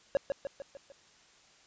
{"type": "tone with echo", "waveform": "triangle", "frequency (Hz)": 554.4, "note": "C#5", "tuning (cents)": 0, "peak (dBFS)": -21, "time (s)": [0.15, 0.17], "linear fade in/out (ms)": 0, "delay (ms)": 150, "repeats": 5, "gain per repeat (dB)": -5, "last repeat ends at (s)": 0.92, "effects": ["white hiss -61 dBFS RMS until 1.66 s", "resampled to 16000 Hz"]}